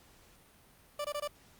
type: tone bursts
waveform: 30% pulse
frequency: 587.3 Hz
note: D5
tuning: in tune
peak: -31 dBFS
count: 4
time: 0.99-1.277 s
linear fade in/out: 5 ms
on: 56 ms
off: 21 ms
effects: pink hiss -61 dBFS RMS until 1.59 s + Opus 48 kbps